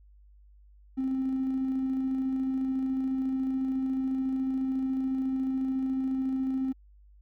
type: tone with tremolo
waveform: triangle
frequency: 263.7 Hz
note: C4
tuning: 14 cents sharp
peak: -22 dBFS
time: 0.97-6.73 s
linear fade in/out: 20 ms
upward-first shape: square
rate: 14 Hz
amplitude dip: 25%
effects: tanh soft clip ceiling -23 dBFS + added 50 Hz sine -53 dBFS peak until 7.21 s